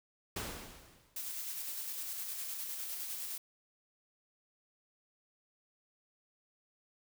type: noise with exponential decay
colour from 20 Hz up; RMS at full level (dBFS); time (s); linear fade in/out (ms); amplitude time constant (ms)
pink; -37; 0.36-1.28; 5; 200
type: noise with tremolo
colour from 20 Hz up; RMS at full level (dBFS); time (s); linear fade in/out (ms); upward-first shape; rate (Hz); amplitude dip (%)
blue; -40; 1.16-3.38; 5; square; 9.8; 25
effects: none